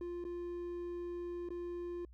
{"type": "tone with dropouts", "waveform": "triangle", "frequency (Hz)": 349.2, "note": "F4", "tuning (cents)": 0, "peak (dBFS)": -37, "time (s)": [0.01, 2.05], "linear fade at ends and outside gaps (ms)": 2, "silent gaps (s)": [[0.241, 0.25], [1.489, 1.504]], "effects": ["added 60 Hz sine -54 dBFS peak until 2.13 s"]}